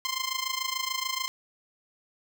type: tone with amplitude modulation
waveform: 10% pulse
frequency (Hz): 1046.5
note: C6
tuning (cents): 0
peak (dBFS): -17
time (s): 0.05-1.28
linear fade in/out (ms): 0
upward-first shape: sine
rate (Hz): 26.9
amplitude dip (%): 80
effects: none